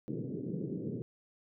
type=band-pass noise; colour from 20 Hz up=pink; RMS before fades=-38 dBFS; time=0.08-1.02 s; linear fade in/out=0 ms; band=120 to 450 Hz; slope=48 dB/octave; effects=none